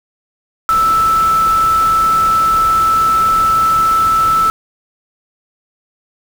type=tone in noise; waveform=sine; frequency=1318.5 Hz; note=E6; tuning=in tune; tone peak=-9 dBFS; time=0.69-4.5 s; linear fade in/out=0 ms; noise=pink; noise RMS=-26 dBFS; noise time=0.69-4.5 s; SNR=+14 dB; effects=none